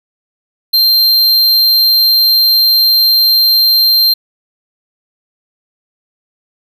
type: tone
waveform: square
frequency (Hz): 4163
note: C8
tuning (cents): -10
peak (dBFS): -7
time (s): 0.73-4.14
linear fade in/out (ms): 10
effects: none